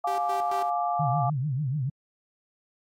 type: chord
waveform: sine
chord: D diminished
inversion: first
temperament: just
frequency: 704.8 / 845.8 / 1174.7 Hz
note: F5 / Ab5 / D6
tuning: +16 / +31 / 0 cents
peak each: -26 / -31 / -31 dBFS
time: 0.04-1.3 s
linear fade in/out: 5 ms
type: tone with tremolo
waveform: sawtooth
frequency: 390.3 Hz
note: G4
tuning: 8 cents flat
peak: -30 dBFS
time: 0.07-0.7 s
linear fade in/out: 5 ms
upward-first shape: square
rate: 4.5 Hz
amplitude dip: 80%
type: tone with vibrato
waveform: sine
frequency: 138.59 Hz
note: C#3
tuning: in tune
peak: -25 dBFS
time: 0.99-1.9 s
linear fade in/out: 10 ms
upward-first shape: triangle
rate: 6.8 Hz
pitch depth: 240 cents each way
effects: AAC 64 kbps